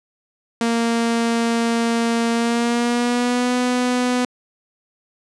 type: tone with pitch glide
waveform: sawtooth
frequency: 231.8 to 248.4 Hz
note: A#3 to B3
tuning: -10 to +10 cents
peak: -13 dBFS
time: 0.61-4.25 s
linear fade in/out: 2 ms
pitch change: +120 cents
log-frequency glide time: 2.32-3.55 s
effects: resampled to 22050 Hz + 8-bit